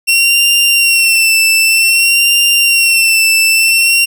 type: tone with vibrato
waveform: sawtooth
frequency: 2720 Hz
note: F7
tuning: 46 cents flat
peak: -4 dBFS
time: 0.07-4.06 s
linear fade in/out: 20 ms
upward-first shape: sine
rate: 0.53 Hz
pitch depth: 42 cents each way
effects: none